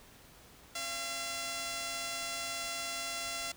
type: tone pair together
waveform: 5% pulse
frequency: 270.7 / 682.1 Hz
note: C#4 / F5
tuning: -41 / -41 cents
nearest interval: octave + major third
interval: 1600 cents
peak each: -37 / -25 dBFS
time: 0.75-3.52 s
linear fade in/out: 5 ms
effects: pink hiss -57 dBFS RMS until 3.56 s